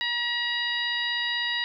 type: harmonic tone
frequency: 956 Hz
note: A#5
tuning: 43 cents sharp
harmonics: 1 / 2 / 3 / 4 / 5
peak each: -38 / -28 / -33 / -30 / -37 dBFS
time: 0.01-1.64 s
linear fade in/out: 0 ms
effects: none